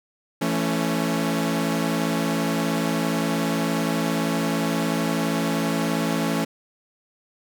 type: chord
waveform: sawtooth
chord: A major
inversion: second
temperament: equal with one note detuned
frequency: 167.69 / 220 / 277.2 Hz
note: E3 / A3 / C#4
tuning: +30 / 0 / 0 cents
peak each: -22 dBFS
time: 0.41-6.45 s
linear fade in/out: 10 ms
effects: none